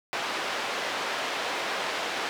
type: band-pass noise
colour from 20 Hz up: pink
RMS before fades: -31 dBFS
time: 0.13-2.29 s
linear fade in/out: 0 ms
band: 550 to 3800 Hz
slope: 12 dB/octave
effects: none